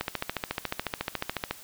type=click train; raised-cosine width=0.3 ms; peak=-12 dBFS; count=22; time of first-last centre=0.01-1.51 s; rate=14 Hz; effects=white hiss -48 dBFS RMS until 1.63 s